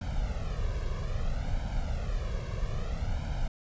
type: noise with flanger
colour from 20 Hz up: brown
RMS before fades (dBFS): -31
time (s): 0.01-3.48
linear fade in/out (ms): 5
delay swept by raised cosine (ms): 1.3 to 1.83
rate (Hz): 0.61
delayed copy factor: +0.8
effects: resampled to 16000 Hz